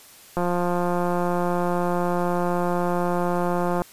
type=click train; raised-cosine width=1 ms; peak=-11 dBFS; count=608; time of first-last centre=0.37-3.819 s; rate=176 Hz; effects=white hiss -48 dBFS RMS until 3.92 s + resampled to 32000 Hz